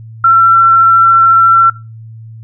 sine tone with vibrato, 1351 Hz, E6, 42 cents sharp, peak -3 dBFS, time 0.24-1.7 s, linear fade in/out 5 ms, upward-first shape sine, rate 14 Hz, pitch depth 9 cents each way, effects noise-tail reverb RT60 0.3 s tail -22 dB re dry + added 112 Hz sine -28 dBFS peak until 2.43 s

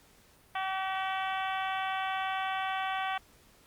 harmonic tone, 381.6 Hz, G4, 47 cents flat, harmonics 2 / 3 / 4 / 5 / 6 / 7 / 8 / 9, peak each -33 / -37 / -39 / -41 / -43 / -44 / -45 / -46 dBFS, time 0.55-3.18 s, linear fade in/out 5 ms, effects pink hiss -61 dBFS RMS until 3.66 s + Opus 48 kbps

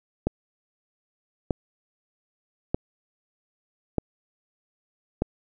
click train, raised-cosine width 2 ms, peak -9 dBFS, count 5, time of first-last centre 0.27-5.22 s, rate 0.808 Hz, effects none

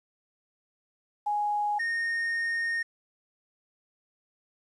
sine / triangle tone pair in turn, 830.6 / 1844.8 Hz, G#5 / A#6, 0 / -19 cents, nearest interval octave + major second, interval 1381 cents, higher second, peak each -25 / -25 dBFS, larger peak neither, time 1.26-1.79 / 1.79-2.83 s, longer second, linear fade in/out 10 ms, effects resampled to 24000 Hz + 10-bit

